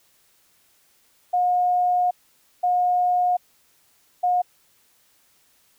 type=tone bursts at uneven times; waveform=sine; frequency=719 Hz; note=F#5; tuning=50 cents flat; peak=-17 dBFS; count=3; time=1.33-2.11 / 2.63-3.37 / 4.23-4.42 s; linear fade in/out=10 ms; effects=white hiss -61 dBFS RMS until 5.78 s